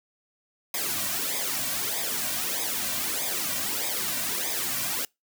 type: noise with flanger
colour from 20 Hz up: white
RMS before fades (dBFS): -29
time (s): 0.74-5.05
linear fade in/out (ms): 2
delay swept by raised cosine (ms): 0.69 to 2.39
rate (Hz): 1.6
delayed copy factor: -0.8
effects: noise-tail reverb RT60 0.2 s tail -26 dB re dry